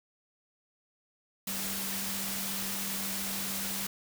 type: tone in noise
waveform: sine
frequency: 195.5 Hz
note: G3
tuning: 4 cents flat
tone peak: -41 dBFS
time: 1.47-3.87 s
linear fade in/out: 5 ms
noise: white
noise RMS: -35 dBFS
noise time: 1.47-3.87 s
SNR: -9 dB
effects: none